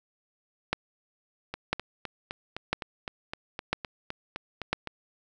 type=two click trains; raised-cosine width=0.3 ms; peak=-9 / -18 dBFS; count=5 / 14; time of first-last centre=0.73-4.73 / 1.54-4.873 s; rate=1 / 3.9 Hz; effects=none